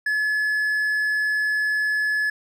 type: tone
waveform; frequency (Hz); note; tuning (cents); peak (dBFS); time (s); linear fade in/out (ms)
triangle; 1711; A6; -49; -18; 0.06-2.3; 5
effects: none